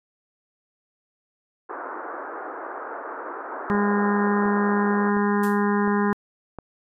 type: band-pass noise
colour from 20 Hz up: white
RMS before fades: -34 dBFS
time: 1.69-5.1 s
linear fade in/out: 10 ms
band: 290 to 1500 Hz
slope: 48 dB/octave
type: harmonic tone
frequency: 204.4 Hz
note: G#3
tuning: 27 cents flat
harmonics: 1 / 2 / 4 / 5 / 6 / 7 / 8 / 9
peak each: -21 / -25 / -31 / -28 / -35 / -35 / -33 / -35 dBFS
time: 3.7-6.13 s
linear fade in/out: 0 ms
type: click train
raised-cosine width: 1 ms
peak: -21 dBFS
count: 5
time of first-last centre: 3.75-6.587 s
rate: 1.41 Hz
type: noise with exponential decay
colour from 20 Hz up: blue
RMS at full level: -34 dBFS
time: 5.43-5.66 s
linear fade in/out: 5 ms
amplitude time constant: 50 ms
effects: resampled to 32000 Hz